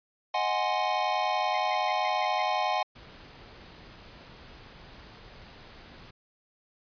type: chord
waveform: square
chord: Ab dominant seventh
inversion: second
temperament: equal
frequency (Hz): 622.3 / 740 / 830.6 / 1046.5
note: Eb5 / Gb5 / Ab5 / C6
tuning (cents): 0 / 0 / 0 / 0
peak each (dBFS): -35 / -30 / -31 / -33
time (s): 0.34-2.83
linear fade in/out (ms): 5
type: tone bursts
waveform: sine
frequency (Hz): 2093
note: C7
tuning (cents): 0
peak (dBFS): -37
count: 6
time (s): 1.54-2.424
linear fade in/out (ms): 2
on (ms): 39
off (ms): 130
type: noise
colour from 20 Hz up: pink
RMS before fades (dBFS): -49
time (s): 2.95-6.11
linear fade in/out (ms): 10
effects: resampled to 11025 Hz